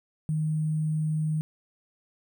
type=tone with sample-and-hold; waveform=sine; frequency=155.56 Hz; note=D#3; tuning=in tune; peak=-24 dBFS; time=0.29-1.41 s; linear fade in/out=0 ms; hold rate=8820 Hz; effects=none